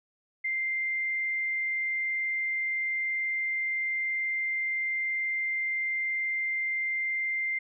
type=tone; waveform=sine; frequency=2093 Hz; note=C7; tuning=in tune; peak=-27 dBFS; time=0.44-7.59 s; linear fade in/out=10 ms; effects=none